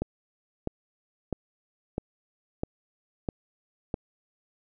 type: click train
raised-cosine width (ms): 2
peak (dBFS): -15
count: 7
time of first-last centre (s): 0.02-3.942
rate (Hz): 1.53
effects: none